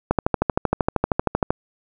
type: click train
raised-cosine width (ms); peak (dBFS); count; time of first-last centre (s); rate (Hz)
1; -3; 19; 0.11-1.505; 12.9
effects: none